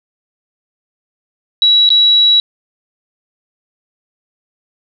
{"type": "tone with dropouts", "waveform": "sine", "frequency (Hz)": 3900, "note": "B7", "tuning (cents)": -23, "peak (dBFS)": -6, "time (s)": [1.62, 2.4], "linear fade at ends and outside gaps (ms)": 1, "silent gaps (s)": [1.891, 1.903], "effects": []}